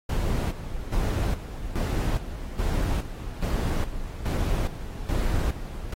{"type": "noise with tremolo", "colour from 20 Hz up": "brown", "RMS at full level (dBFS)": -24, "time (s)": [0.09, 5.94], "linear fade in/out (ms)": 5, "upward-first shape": "square", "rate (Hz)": 1.2, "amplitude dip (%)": 70, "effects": ["AAC 48 kbps"]}